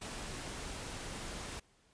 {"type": "noise", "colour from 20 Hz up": "pink", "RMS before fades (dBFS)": -43, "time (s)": [0.01, 1.6], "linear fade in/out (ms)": 10, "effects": ["pink hiss -69 dBFS RMS until 1.93 s", "resampled to 22050 Hz"]}